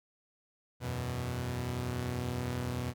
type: chord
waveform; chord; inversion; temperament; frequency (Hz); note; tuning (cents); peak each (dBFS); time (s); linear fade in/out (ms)
sawtooth; E suspended second; none; equal; 82.41 / 92.5 / 123.47; E2 / F#2 / B2; 0 / 0 / 0; -37 / -37 / -31; 0.8-2.94; 50
effects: none